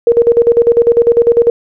sine tone with tremolo, 470 Hz, A#4, 14 cents sharp, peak -3 dBFS, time 0.07-1.5 s, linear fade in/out 2 ms, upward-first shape square, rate 10 Hz, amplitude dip 75%, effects none

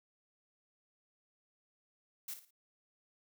blue noise with echo, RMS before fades -42 dBFS, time 2.28-2.34 s, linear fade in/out 5 ms, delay 56 ms, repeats 3, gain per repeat -10 dB, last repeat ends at 2.508 s, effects none

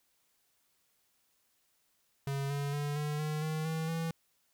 square tone with pitch steps, 138.59 / 141.99 / 145.48 / 149.05 / 152.71 / 156.46 / 160.31 / 164.24 Hz, C#3 / C#3 / D3 / D3 / D#3 / D#3 / E3 / E3, 0 / +42 / -16 / +26 / -32 / +10 / -48 / -6 cents, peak -33 dBFS, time 2.27-4.11 s, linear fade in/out 2 ms, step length 230 ms, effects white hiss -74 dBFS RMS until 4.53 s

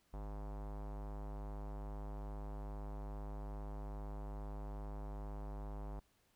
square tone with low-pass filter, 51.2 Hz, G#1, 24 cents flat, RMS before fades -45 dBFS, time 0.13-6 s, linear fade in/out 10 ms, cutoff 910 Hz, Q 2, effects pink hiss -75 dBFS RMS until 6.35 s

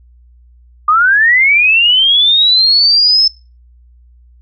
sine linear sweep, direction up, 1188 to 5274 Hz, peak -6 dBFS, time 0.88-3.28 s, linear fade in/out 5 ms, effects noise-tail reverb RT60 0.3 s tail -21 dB re dry + added 60 Hz sine -41 dBFS peak until 4.41 s

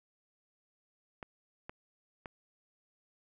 clicks, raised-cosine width 0.5 ms, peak -27 dBFS, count 3, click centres 1.228 / 1.695 / 2.258 s, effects none

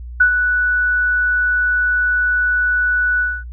sine tone with ADSR envelope, 1480 Hz, F#6, in tune, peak -6 dBFS, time 0.2-3.44 s, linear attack 8 ms, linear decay 90 ms, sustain -7 dB, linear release 240 ms, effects noise-tail reverb RT60 0.1 s tail -21 dB re dry + added 60 Hz sine -28 dBFS peak until 3.52 s

